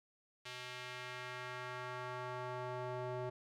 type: tone with band-pass filter sweep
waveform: square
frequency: 125.3 Hz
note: B2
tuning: 25 cents sharp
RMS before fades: -44 dBFS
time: 0.45-3.3 s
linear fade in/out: 10 ms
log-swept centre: 3100 to 580 Hz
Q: 1.1
effects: none